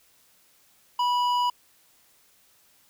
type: tone with hard clipping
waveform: triangle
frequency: 980 Hz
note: B5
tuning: 14 cents flat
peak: -23 dBFS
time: 0.99-1.5 s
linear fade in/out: 5 ms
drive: 13 dB
effects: white hiss -61 dBFS RMS until 2.89 s